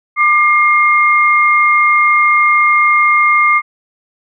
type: tone pair together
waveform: sine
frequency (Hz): 1194.3 / 2128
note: D6 / C7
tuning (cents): +29 / +29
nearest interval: minor seventh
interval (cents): 1000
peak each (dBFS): -10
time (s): 0.16-3.62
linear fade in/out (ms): 50
effects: none